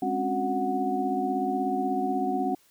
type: tone cluster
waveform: sine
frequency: 205.3 / 266.1 / 282.4 / 366.8 / 738 Hz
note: G#3 / C4 / C#4 / F#4 / F#5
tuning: -20 / +29 / +32 / -15 / -5 cents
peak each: -34 / -30 / -34 / -32 / -28 dBFS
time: 0.02-2.55 s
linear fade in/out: 5 ms
effects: white hiss -62 dBFS RMS until 2.7 s